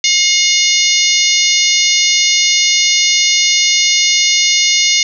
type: harmonic tone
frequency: 717 Hz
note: F5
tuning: 45 cents sharp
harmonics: 3 / 4 / 5 / 6 / 7 / 8 / 9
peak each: -16 / -18 / -17 / -18 / -17 / -18 / -16 dBFS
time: 0.04-5.03 s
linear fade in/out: 2 ms
effects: none